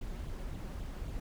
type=noise with flanger; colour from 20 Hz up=brown; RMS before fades=-40 dBFS; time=0.01-1.2 s; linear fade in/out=5 ms; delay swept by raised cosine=0.26 to 5.56 ms; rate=3.7 Hz; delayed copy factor=+0.6; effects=none